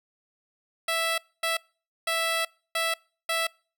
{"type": "tone bursts at uneven times", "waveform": "10% pulse", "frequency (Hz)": 659.3, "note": "E5", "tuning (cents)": 0, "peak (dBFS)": -16, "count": 5, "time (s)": [[0.88, 1.18], [1.43, 1.57], [2.07, 2.45], [2.75, 2.94], [3.29, 3.47]], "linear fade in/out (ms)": 5, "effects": ["noise-tail reverb RT60 0.4 s tail -26 dB re dry"]}